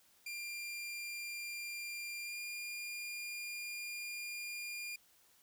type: tone with pitch glide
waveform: sawtooth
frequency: 2390 to 2411 Hz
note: D7 to D7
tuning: +30 to +45 cents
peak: -38 dBFS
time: 0.26-4.96 s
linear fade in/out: 5 ms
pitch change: +15 cents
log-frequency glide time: 2.23-2.38 s
effects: white hiss -68 dBFS RMS until 5.42 s